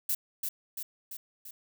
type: noise with echo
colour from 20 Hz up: violet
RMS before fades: -29 dBFS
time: 0.09-0.15 s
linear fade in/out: 5 ms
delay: 340 ms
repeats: 4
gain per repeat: -4 dB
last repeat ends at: 1.51 s
effects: none